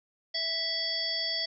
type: harmonic tone with a mistuned harmonic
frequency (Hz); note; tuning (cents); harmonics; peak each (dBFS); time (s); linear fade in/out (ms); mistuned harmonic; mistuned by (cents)
658; E5; -3; 1 / 3 / 5 / 7 / 8; -41 / -38 / -36 / -31 / -36; 0.34-1.46; 10; 5; +30
effects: none